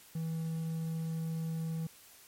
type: tone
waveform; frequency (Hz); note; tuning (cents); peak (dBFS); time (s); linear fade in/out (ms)
triangle; 162.3; E3; -27; -31; 0.15-1.87; 5
effects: white hiss -57 dBFS RMS until 2.27 s + MP3 64 kbps